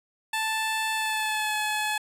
15% pulse tone with pitch glide, 880 to 853 Hz, A5 to G#5, 0 to +46 cents, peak -19 dBFS, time 0.33-1.98 s, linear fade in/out 5 ms, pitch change -54 cents, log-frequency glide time 0.94-1.56 s, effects resampled to 32000 Hz

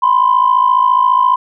sine tone pair together, 991.4 / 1046 Hz, B5 / C6, +6 / -1 cents, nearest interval minor second, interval 93 cents, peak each -10 dBFS, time 0.02-1.36 s, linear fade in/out 10 ms, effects tanh soft clip ceiling -2 dBFS

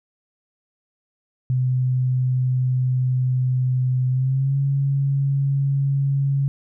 sine tone with pitch glide, 127.7 to 138.46 Hz, C3 to C#3, -42 to -2 cents, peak -17 dBFS, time 1.5-6.48 s, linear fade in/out 0 ms, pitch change +140 cents, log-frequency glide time 4.1-4.57 s, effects none

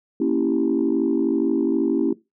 sine chord, A# diminished seventh, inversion none, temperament equal, 233.1 / 277.2 / 329.6 / 392 Hz, A#3 / C#4 / E4 / G4, 0 / 0 / 0 / 0 cents, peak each -24 / -21 / -21 / -25 dBFS, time 0.2-2.13 s, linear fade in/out 5 ms, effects noise-tail reverb RT60 0.2 s tail -18 dB re dry + tanh soft clip ceiling -10 dBFS

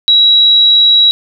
sine tone, 3879 Hz, B7, 32 cents flat, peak -4 dBFS, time 0.08-1.11 s, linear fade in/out 0 ms, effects none

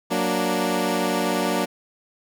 15% pulse chord, Gb augmented, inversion none, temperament equal, 185 / 233.1 / 293.7 Hz, Gb3 / Bb3 / D4, 0 / 0 / 0 cents, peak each -19 dBFS, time 0.1-1.66 s, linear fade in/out 20 ms, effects none

